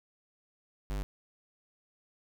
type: tone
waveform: square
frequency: 49.82 Hz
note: G1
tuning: 29 cents sharp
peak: -33 dBFS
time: 0.9-1.03 s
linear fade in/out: 0 ms
effects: none